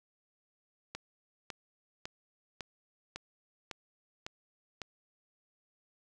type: click train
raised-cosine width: 0.2 ms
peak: -22 dBFS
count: 8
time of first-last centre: 0.95-4.817 s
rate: 1.81 Hz
effects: none